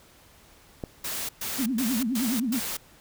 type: click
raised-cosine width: 2 ms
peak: -18 dBFS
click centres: 0.838 s
type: noise bursts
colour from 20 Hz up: white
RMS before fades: -32 dBFS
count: 5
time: 1.04-2.77 s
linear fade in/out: 5 ms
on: 250 ms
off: 120 ms
type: tone with vibrato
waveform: sine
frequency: 241.1 Hz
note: B3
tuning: 41 cents flat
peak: -24 dBFS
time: 1.58-2.6 s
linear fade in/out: 20 ms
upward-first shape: triangle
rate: 9.6 Hz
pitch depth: 270 cents each way
effects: pink hiss -55 dBFS RMS until 3 s